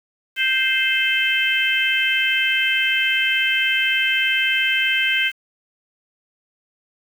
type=harmonic tone with a mistuned harmonic; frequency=523.3 Hz; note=C5; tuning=in tune; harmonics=3 / 4 / 5 / 6; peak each=-22 / -22 / -22 / -22 dBFS; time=0.36-5.32 s; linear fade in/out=50 ms; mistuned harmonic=6; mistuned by=-21 cents; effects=7-bit